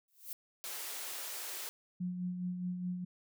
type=noise with exponential growth; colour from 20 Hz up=violet; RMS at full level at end=-39 dBFS; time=0.08-0.33 s; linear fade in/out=2 ms; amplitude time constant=53 ms
type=high-pass noise; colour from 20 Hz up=white; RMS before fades=-42 dBFS; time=0.64-1.69 s; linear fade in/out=0 ms; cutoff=360 Hz; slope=24 dB/octave
type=tone with tremolo; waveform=sine; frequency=180 Hz; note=F#3; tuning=47 cents flat; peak=-33 dBFS; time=2-3.05 s; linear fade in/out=10 ms; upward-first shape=sine; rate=4.8 Hz; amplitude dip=45%
effects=none